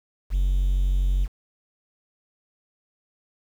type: tone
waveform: triangle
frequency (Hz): 46.21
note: F#1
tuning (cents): -1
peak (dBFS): -16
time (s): 0.3-1.28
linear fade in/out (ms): 50
effects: tanh soft clip ceiling -12 dBFS + 8-bit